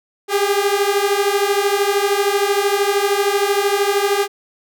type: beating tone pair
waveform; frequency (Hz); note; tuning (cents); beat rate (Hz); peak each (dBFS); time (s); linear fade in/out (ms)
sawtooth; 396.3 / 409.3; G4 / G#4; +19 / -25; 13; -14; 0.28-4.28; 50
effects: none

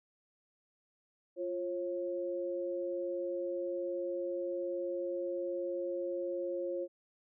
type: tone pair together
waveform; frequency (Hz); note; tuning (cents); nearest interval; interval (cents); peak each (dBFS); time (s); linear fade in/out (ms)
sine; 349.2 / 541.4; F4 / C#5; 0 / -41; minor sixth; 759; -37 / -36; 1.36-6.88; 50
effects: none

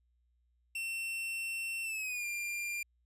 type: tone with pitch glide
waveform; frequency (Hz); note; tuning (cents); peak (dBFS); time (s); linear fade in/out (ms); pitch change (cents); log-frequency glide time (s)
45% pulse; 2700 to 2392; E7 to D7; +41 to +31; -35; 0.75-2.83; 5; -210; 1.83-2.26
effects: added 60 Hz sine -70 dBFS peak until 3.05 s + resampled to 32000 Hz

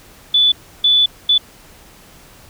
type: tone bursts at uneven times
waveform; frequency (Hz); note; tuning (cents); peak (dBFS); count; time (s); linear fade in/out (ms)
sine; 3472; A7; -24; -9; 3; 0.34-0.52 / 0.84-1.06 / 1.29-1.38; 5
effects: pink hiss -44 dBFS RMS until 2.49 s

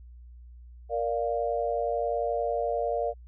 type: chord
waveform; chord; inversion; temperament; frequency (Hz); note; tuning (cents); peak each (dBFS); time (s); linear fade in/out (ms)
sine; Bb major; none; equal; 466.2 / 587.3 / 698.5; Bb4 / D5 / F5; 0 / 0 / 0; -30; 0.89-3.14; 50
effects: added 60 Hz sine -45 dBFS peak until 3.27 s

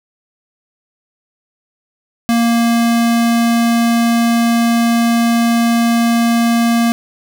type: tone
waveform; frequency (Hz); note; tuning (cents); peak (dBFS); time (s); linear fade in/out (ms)
square; 233.1; A#3; 0; -11; 2.29-6.92; 0
effects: none

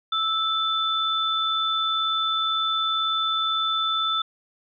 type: tone pair together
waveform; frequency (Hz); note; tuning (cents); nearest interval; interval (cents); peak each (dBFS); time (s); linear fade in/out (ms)
sine; 1319 / 3521; E6 / A7; +1 / 0; octave + perfect fourth; 1699; -24 / -24; 0.12-4.22; 5
effects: none

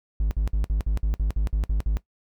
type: tone bursts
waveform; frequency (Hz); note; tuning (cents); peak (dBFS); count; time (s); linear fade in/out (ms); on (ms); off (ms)
triangle; 51.91; G#1; 0; -18; 11; 0.2-1.97; 0; 110; 56
effects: noise-tail reverb RT60 0.1 s tail -18 dB re dry

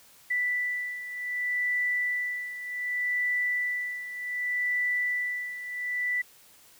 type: beating tone pair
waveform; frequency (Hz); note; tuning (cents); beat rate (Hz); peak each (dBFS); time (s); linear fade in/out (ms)
sine; 1975.5 / 1976.16; B6 / B6; 0 / +1; 0.66; -28 / -33; 0.3-6.22; 10
effects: white hiss -56 dBFS RMS until 6.79 s

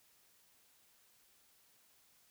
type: silence
effects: white hiss -69 dBFS RMS until 2.3 s

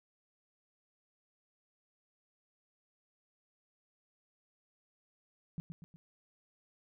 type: tone with echo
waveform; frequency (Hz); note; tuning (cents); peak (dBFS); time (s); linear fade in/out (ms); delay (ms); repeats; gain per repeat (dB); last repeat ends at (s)
sine; 165.1; E3; +3; -35; 5.58-5.6; 0; 120; 3; -6; 5.96
effects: none

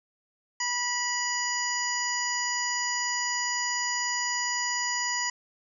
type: harmonic tone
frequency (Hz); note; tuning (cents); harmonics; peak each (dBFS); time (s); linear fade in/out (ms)
977; B5; -19; 1 / 2 / 3 / 5 / 6 / 7; -33 / -31 / -40 / -34 / -39 / -32; 0.6-5.3; 5
effects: none

